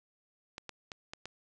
clicks, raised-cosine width 0.2 ms, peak -24 dBFS, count 5, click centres 0.581 / 0.693 / 0.918 / 1.135 / 1.256 s, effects resampled to 22050 Hz

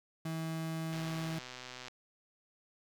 35% pulse tone, 161.7 Hz, E3, 33 cents flat, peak -34 dBFS, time 0.25-1.39 s, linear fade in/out 5 ms
click train, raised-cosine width 0.2 ms, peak -28 dBFS, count 121, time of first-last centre 0.93-1.882 s, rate 126 Hz
effects none

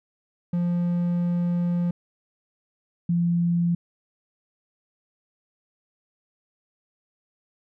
triangle / sine tone pair in turn, 174.4 / 171.8 Hz, F3 / F3, -2 / -28 cents, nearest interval unison, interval 26 cents, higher first, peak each -19 dBFS, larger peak neither, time 0.53-1.91 / 3.09-3.75 s, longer first, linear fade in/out 5 ms, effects none

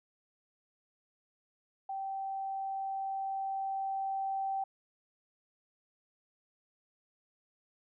sine tone with level ramp, 777 Hz, G5, 16 cents flat, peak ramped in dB -35 to -31 dBFS, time 1.89-4.64 s, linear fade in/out 5 ms, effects none

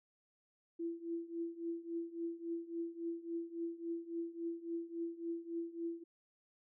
sine tone with tremolo, 335.9 Hz, E4, 33 cents sharp, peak -35 dBFS, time 0.79-6.04 s, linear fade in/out 10 ms, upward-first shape triangle, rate 3.6 Hz, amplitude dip 90%, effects none

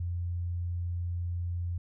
sine tone, 87.2 Hz, F2, 2 cents flat, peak -30 dBFS, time 0-1.78 s, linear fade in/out 5 ms, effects none

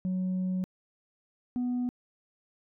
sine tone pair in turn, 185 / 246.9 Hz, F#3 / B3, 0 / 0 cents, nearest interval perfect fourth, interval 500 cents, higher second, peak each -25 dBFS, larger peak neither, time 0.05-0.64 / 1.56-1.89 s, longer first, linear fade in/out 0 ms, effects tanh soft clip ceiling -26 dBFS

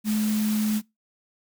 sine tone in noise, 214 Hz, A3, 48 cents flat, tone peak -21 dBFS, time 0.04-0.82 s, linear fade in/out 50 ms, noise white, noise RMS -35 dBFS, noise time 0.04-0.82 s, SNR +11 dB, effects noise-tail reverb RT60 0.2 s tail -23 dB re dry

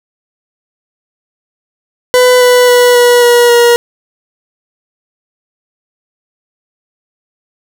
40% pulse tone with pitch steps, 500 / 495.1 / 490.3 / 485.5 / 480.7 / 476 Hz, B4 / B4 / B4 / B4 / B4 / A#4, +21 / +4 / -13 / -30 / -47 / +36 cents, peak -3 dBFS, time 2.14-3.76 s, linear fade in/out 0 ms, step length 270 ms, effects none

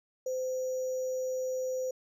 sine tone with sample-and-hold, 514 Hz, C5, 31 cents flat, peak -30 dBFS, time 0.26-1.91 s, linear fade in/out 5 ms, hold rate 6300 Hz, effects low-pass 11000 Hz 12 dB/octave

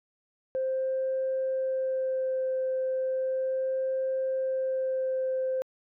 sine tone with vibrato, 523.3 Hz, C5, in tune, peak -25 dBFS, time 0.55-5.62 s, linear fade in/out 0 ms, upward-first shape sine, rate 0.35 Hz, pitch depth 9 cents each way, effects tanh soft clip ceiling -22 dBFS

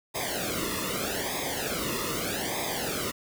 pink noise with flanger, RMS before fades -31 dBFS, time 0.14-3.12 s, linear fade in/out 20 ms, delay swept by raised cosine 0.69 to 1.31 ms, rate 0.81 Hz, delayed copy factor -0.95, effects none

